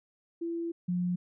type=tone pair in turn; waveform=sine; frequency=336.4 / 178.2 Hz; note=E4 / F3; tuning=+35 / +35 cents; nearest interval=major seventh; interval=1100 cents; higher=first; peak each=-31 / -27 dBFS; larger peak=second; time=0.41-0.72 / 0.88-1.16 s; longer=first; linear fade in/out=10 ms; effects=none